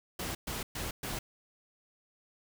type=noise bursts; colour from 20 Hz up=pink; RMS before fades=-37 dBFS; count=4; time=0.19-1.19 s; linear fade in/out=5 ms; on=160 ms; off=120 ms; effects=none